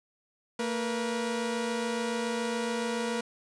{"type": "tone pair together", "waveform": "sawtooth", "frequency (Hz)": [227.8, 482.7], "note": ["A#3", "B4"], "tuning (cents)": [-40, -40], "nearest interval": "octave + minor second", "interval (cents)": 1300, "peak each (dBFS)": -28, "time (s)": [0.59, 3.21], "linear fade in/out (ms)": 5, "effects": ["resampled to 22050 Hz", "10-bit"]}